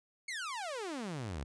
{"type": "exponential sweep", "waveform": "sawtooth", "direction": "down", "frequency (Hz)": [2250, 62.6], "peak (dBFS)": -34, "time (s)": [0.28, 1.44], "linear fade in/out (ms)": 5, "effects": ["resampled to 22050 Hz"]}